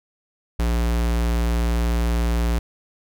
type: tone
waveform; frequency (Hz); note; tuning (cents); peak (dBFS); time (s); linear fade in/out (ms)
square; 58.27; A#1; 0; -19; 0.59-2.59; 5
effects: none